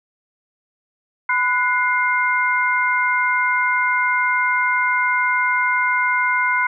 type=tone cluster; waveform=sine; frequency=1003 / 1470 / 2111 Hz; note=B5 / F#6 / C7; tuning=+26 / -12 / +15 cents; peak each=-20 dBFS; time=1.29-6.67 s; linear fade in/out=5 ms; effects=none